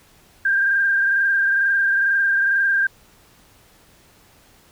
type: tone with frequency modulation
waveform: sine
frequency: 1592 Hz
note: G6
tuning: 26 cents sharp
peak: -15 dBFS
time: 0.45-2.87 s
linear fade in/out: 5 ms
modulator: 22.2 Hz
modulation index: 1.5
effects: pink hiss -53 dBFS RMS until 4.71 s